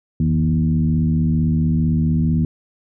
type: tone with frequency modulation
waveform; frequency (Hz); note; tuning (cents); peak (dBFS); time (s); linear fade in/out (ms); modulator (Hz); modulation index
sine; 162.3; E3; -27; -14; 0.2-2.45; 2; 75.6; 1.1
effects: none